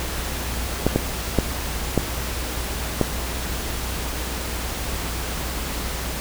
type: clicks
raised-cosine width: 2 ms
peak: -3 dBFS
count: 5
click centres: 0.866 / 0.96 / 1.387 / 1.977 / 3.013 s
effects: added 60 Hz sine -29 dBFS peak until 6.2 s + pink hiss -29 dBFS RMS until 6.2 s